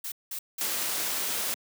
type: noise bursts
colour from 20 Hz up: blue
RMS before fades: -35 dBFS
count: 3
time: 0.04-0.66 s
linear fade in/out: 5 ms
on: 80 ms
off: 190 ms
type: noise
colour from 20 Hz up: white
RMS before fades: -30 dBFS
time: 0.61-1.54 s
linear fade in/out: 0 ms
effects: high-pass 200 Hz 12 dB/octave